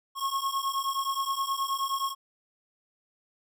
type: beating tone pair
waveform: square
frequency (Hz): 1084 / 1093.5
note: C#6 / C#6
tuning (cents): -39 / -24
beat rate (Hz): 9.5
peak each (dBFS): -32 / -31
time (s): 0.15-2.15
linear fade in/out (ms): 50
effects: none